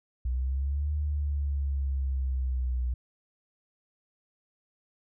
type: exponential two-way sweep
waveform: sine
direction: up then down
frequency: 61.2 to 74.9 to 61.2 Hz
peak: -26 dBFS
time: 0.25-2.94 s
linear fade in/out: 5 ms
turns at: 0.93 s
effects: none